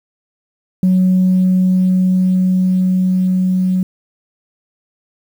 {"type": "tone with level ramp", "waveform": "sine", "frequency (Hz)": 185, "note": "F#3", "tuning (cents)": 0, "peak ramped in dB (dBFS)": [-7, -11], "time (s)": [0.83, 3.83], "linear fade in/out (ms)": 2, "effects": ["tanh soft clip ceiling -6 dBFS", "7-bit"]}